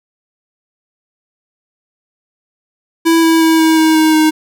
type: tone with pitch steps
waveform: square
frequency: 329.6 / 326.6 / 323.6 / 320.6 / 317.6 / 314.7 / 311.8 Hz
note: E4 / E4 / E4 / E4 / D#4 / D#4 / D#4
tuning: 0 / -16 / -32 / -48 / +36 / +20 / +4 cents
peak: -8 dBFS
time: 3.05-4.31 s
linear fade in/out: 20 ms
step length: 180 ms
effects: none